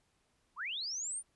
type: linear sweep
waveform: sine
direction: up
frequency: 890 to 9397 Hz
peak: -36 dBFS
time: 0.56-1.23 s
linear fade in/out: 50 ms
effects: pink hiss -75 dBFS RMS until 1.35 s + resampled to 24000 Hz